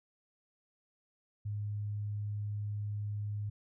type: tone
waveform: sine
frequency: 103.83 Hz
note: G#2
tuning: in tune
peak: -34 dBFS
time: 1.45-3.5 s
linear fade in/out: 10 ms
effects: none